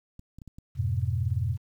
clicks, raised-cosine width 5 ms, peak -32 dBFS, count 5, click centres 0.194 / 0.386 / 0.418 / 0.477 / 0.585 s
sine chord, F diminished, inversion none, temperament just, 87.31 / 104.77 / 125.72 Hz, F2 / Ab2 / Cb3, 0 / +16 / +31 cents, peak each -29 dBFS, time 0.75-1.58 s, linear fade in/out 50 ms
effects 10-bit

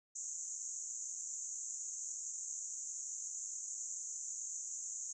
pink band-pass noise, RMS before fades -44 dBFS, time 0.15-5.13 s, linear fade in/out 10 ms, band 6400 to 7300 Hz, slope 96 dB/octave, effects none

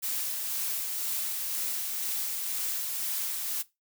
blue noise with tremolo, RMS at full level -31 dBFS, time 0.02-3.63 s, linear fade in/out 20 ms, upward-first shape sine, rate 2 Hz, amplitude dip 25%, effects noise-tail reverb RT60 0.2 s tail -18 dB re dry

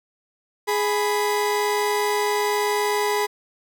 30% pulse tone pair together, 416.2 / 990 Hz, G#4 / B5, +4 / +4 cents, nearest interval octave + minor third, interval 1500 cents, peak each -19 / -22 dBFS, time 0.67-3.27 s, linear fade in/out 20 ms, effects none

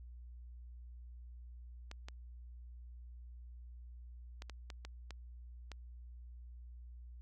clicks, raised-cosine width 0.2 ms, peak -30 dBFS, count 8, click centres 1.914 / 2.085 / 4.421 / 4.497 / 4.702 / 4.85 / 5.107 / 5.717 s, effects added 60 Hz sine -49 dBFS peak until 7.21 s

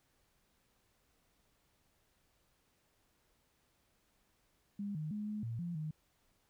sine tone with pitch steps, 202.4 / 154 / 209.6 / 211.4 / 115.2 / 172.6 / 154.7 Hz, G#3 / D#3 / G#3 / G#3 / A#2 / F3 / D#3, -44 / -17 / +16 / +31 / -20 / -20 / -10 cents, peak -37 dBFS, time 4.79-5.91 s, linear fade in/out 5 ms, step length 160 ms, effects pink hiss -75 dBFS RMS until 6.49 s

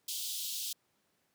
pink high-pass noise, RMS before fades -38 dBFS, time 0.08-0.73 s, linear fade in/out 5 ms, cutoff 3100 Hz, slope 48 dB/octave, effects pink hiss -75 dBFS RMS until 1.34 s + high-pass 150 Hz 12 dB/octave

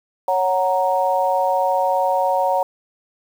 sine chord, F# major, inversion second, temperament equal, 554.4 / 740 / 932.3 Hz, C#5 / F#5 / A#5, 0 / 0 / 0 cents, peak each -20 dBFS, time 0.28-2.63 s, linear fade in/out 2 ms, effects 7-bit

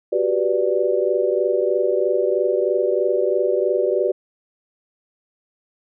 sine chord, G major seventh, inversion third, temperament equal with one note detuned, 370 / 393.1 / 493.9 / 587.3 Hz, F#4 / G4 / B4 / D5, 0 / +5 / 0 / 0 cents, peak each -22 dBFS, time 0.12-4.12 s, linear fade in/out 10 ms, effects none

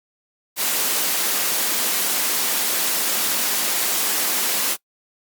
white high-pass noise, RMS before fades -21 dBFS, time 0.56-4.77 s, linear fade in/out 50 ms, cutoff 190 Hz, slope 24 dB/octave, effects noise-tail reverb RT60 0.1 s tail -23 dB re dry + Opus 48 kbps

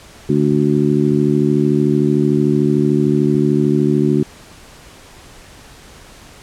harmonic tone, 73.42 Hz, D2, in tune, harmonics 2 / 3 / 4 / 5, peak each -17 / -17 / -17 / -17 dBFS, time 0.29-4.23 s, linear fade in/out 5 ms, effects pink hiss -41 dBFS RMS until 6.42 s + low-pass 10000 Hz 12 dB/octave

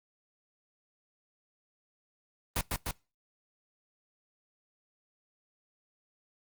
pink noise with echo, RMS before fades -29 dBFS, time 2.56-2.61 s, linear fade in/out 2 ms, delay 150 ms, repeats 2, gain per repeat -2 dB, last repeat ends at 2.91 s, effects noise-tail reverb RT60 0.3 s tail -25 dB re dry + Opus 24 kbps

